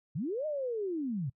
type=linear two-way sweep; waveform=sine; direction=up then down; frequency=119.4 to 627 to 119.4 Hz; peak=-31 dBFS; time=0.15-1.3 s; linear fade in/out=10 ms; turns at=0.46 s; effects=noise-tail reverb RT60 0.1 s tail -25 dB re dry